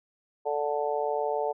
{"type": "harmonic tone", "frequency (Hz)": 146.83, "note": "D3", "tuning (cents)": 0, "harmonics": [3, 4, 5, 6], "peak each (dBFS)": [-30, -31, -32, -33], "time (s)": [0.45, 1.53], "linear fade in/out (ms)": 20, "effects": []}